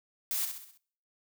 blue noise with echo, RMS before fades -32 dBFS, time 0.31-0.45 s, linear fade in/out 0 ms, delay 65 ms, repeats 5, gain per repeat -6 dB, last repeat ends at 0.775 s, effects noise-tail reverb RT60 0.6 s tail -25 dB re dry

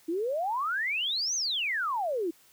sine exponential two-way sweep, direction up then down, 313 to 6430 to 313 Hz, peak -27 dBFS, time 0.08-2.31 s, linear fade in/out 10 ms, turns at 1.35 s, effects white hiss -60 dBFS RMS until 2.52 s

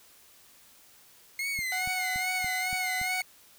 40% pulse tone with vibrato, 2131 Hz, C7, 31 cents sharp, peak -29 dBFS, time 1.39-3.22 s, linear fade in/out 2 ms, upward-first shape sine, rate 2.4 Hz, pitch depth 86 cents each way
click train, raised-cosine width 5 ms, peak -30 dBFS, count 6, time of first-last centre 1.59-3.015 s, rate 3.51 Hz
sawtooth tone, 740 Hz, F#5, in tune, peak -29 dBFS, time 1.72-3.21 s, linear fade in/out 2 ms
effects white hiss -57 dBFS RMS until 3.58 s

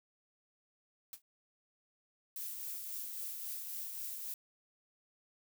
blue noise with exponential decay, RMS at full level -42 dBFS, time 1.13-1.22 s, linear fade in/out 2 ms, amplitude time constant 19 ms
violet noise with tremolo, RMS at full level -41 dBFS, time 2.36-4.34 s, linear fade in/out 2 ms, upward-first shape triangle, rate 3.7 Hz, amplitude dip 35%
effects none

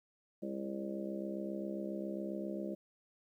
harmonic tone with a mistuned harmonic, 67.4 Hz, C#2, 48 cents flat, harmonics 3 / 4 / 5 / 6 / 7 / 8 / 9, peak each -41 / -52 / -42 / -49 / -53 / -47 / -46 dBFS, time 0.42-2.75 s, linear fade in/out 10 ms, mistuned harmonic 9, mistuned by -18 cents, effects 12-bit

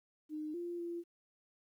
sine tone with pitch steps, 306.2 / 347 / 342.7 Hz, D#4 / F4 / F4, -28 / -11 / -33 cents, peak -38 dBFS, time 0.29-1.04 s, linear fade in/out 50 ms, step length 250 ms, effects 12-bit

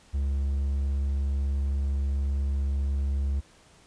triangle tone, 69.3 Hz, C#2, in tune, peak -22 dBFS, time 0.13-3.41 s, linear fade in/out 20 ms, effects pink hiss -57 dBFS RMS until 3.86 s + resampled to 22050 Hz

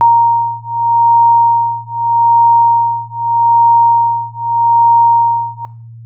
sine beating tone pair, 932.3 / 933.11 Hz, A#5 / A#5, 0 / +1 cents, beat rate 0.81 Hz, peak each -10 dBFS, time 0.01-5.65 s, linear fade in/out 0 ms, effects noise-tail reverb RT60 0.5 s tail -18 dB re dry + added 115 Hz sine -30 dBFS peak until 6.05 s

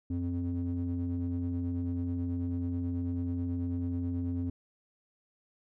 triangle ring-modulated tone, 85.7 Hz, F2, 32 cents flat, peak -25 dBFS, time 0.1-4.5 s, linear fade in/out 5 ms, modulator 176 Hz, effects none

